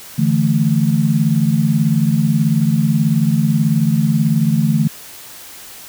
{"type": "chord", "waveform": "sine", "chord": "D suspended second", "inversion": "none", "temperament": "just", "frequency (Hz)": [146.83, 165.19, 220.2], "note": ["D3", "E3", "A3"], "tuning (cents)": [0, 4, 2], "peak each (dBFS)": -16, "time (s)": [0.18, 4.88], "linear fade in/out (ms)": 10, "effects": ["white hiss -36 dBFS RMS until 5.88 s"]}